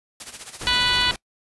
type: noise with tremolo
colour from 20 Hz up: white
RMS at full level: -34 dBFS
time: 0.2-1.02 s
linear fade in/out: 2 ms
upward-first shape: sine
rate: 15 Hz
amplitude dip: 75%
type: noise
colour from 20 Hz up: pink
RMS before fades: -32 dBFS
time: 0.61-1.16 s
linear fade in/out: 2 ms
type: harmonic tone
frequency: 493.9 Hz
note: B4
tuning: in tune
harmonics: 2 / 3 / 4 / 5 / 6 / 7 / 8 / 9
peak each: -28 / -26 / -28 / -29 / -24 / -25 / -26 / -26 dBFS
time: 0.67-1.11 s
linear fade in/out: 0 ms
effects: noise-tail reverb RT60 0.1 s tail -23 dB re dry + resampled to 24000 Hz